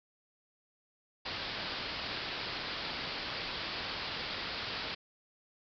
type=low-pass noise; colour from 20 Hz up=white; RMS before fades=-39 dBFS; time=1.25-4.95 s; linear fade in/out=10 ms; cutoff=5000 Hz; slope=96 dB/octave; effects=none